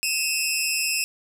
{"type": "tone pair together", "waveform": "15% pulse", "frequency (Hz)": [2540, 2695], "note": ["D#7", "E7"], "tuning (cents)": [35, 38], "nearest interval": "minor second", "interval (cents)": 103, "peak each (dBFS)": -18, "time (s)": [0.03, 1.04], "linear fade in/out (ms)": 0, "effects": []}